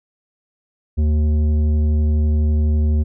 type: tone with tanh clipping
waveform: sine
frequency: 76 Hz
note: D#2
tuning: 40 cents flat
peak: -15 dBFS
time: 0.97-3.04 s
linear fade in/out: 20 ms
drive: 10 dB
effects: none